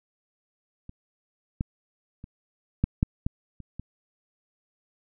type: clicks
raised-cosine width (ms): 5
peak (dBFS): -28 / -14 / -28 / -9 / -8 / -13 / -29 / -23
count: 8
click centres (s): 0.894 / 1.609 / 2.241 / 2.84 / 3.029 / 3.265 / 3.603 / 3.796
effects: none